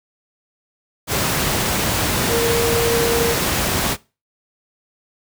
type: tone in noise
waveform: sine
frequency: 466.2 Hz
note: A#4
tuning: in tune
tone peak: -17 dBFS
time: 2.28-3.36 s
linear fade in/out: 50 ms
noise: pink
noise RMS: -19 dBFS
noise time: 1.07-3.97 s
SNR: -1 dB
effects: noise-tail reverb RT60 0.3 s tail -22 dB re dry + high-pass 60 Hz 12 dB/octave